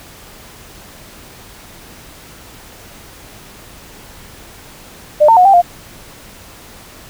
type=tone with pitch steps; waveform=sine; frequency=601 / 906 / 727 / 786 / 702 Hz; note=D5 / A#5 / F#5 / G5 / F5; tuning=+40 / -50 / -31 / +4 / +9 cents; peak=-4 dBFS; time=5.2-5.62 s; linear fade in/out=20 ms; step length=84 ms; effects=pink hiss -38 dBFS RMS until 7.09 s